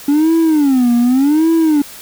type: tone with vibrato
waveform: triangle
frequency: 280 Hz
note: C#4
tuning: 18 cents sharp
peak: -6 dBFS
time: 0.08-1.82 s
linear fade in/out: 5 ms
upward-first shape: sine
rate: 0.86 Hz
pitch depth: 280 cents each way
effects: tanh soft clip ceiling -2 dBFS + white hiss -34 dBFS RMS until 2.01 s